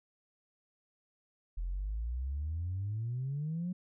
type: exponential sweep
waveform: sine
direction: up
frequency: 41.2 to 185 Hz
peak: -32 dBFS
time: 1.57-3.73 s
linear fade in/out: 10 ms
effects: tanh soft clip ceiling -29 dBFS